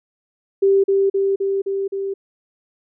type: tone with echo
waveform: sine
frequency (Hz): 392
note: G4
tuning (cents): 0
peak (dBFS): -11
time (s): 0.62-0.84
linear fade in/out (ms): 10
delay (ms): 260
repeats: 5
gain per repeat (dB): -2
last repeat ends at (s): 2.14
effects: none